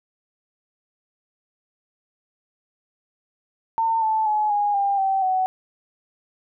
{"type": "tone with pitch steps", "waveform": "sine", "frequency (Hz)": [904, 876.2, 849.3, 823.2, 798, 773.5, 749.7], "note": ["A5", "A5", "G#5", "G#5", "G5", "G5", "F#5"], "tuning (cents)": [47, -7, 39, -16, 31, -23, 23], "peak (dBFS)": -18, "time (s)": [3.78, 5.46], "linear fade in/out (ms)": 0, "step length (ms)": 240, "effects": []}